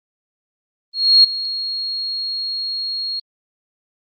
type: tone with ADSR envelope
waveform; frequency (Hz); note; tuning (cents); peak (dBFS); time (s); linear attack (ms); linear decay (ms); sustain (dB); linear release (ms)
sine; 4285; C8; +40; -5; 0.93-3.2; 310; 8; -16; 10
effects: Opus 24 kbps